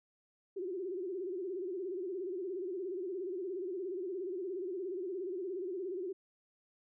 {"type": "tone with vibrato", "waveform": "sine", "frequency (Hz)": 370, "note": "F#4", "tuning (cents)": 0, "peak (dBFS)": -36, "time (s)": [0.56, 6.13], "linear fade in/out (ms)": 10, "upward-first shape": "sine", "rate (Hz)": 17, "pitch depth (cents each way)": 130, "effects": []}